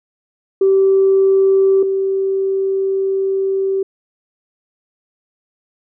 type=tone pair in turn; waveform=sine; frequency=386.9 / 386.9 Hz; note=G4 / G4; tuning=-23 / -23 cents; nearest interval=unison; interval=0 cents; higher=neither; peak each=-8 / -14 dBFS; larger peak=first; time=0.61-1.83 / 1.83-3.83 s; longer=second; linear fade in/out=5 ms; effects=tanh soft clip ceiling -4 dBFS